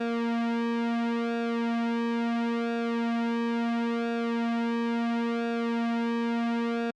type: tone with flanger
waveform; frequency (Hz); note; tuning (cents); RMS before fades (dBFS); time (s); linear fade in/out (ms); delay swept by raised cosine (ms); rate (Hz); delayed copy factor
sawtooth; 233.1; A#3; 0; -28; 0-6.91; 10; 0.96 to 2.86; 0.73; -0.8
effects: low-pass 3000 Hz 12 dB/octave + Opus 48 kbps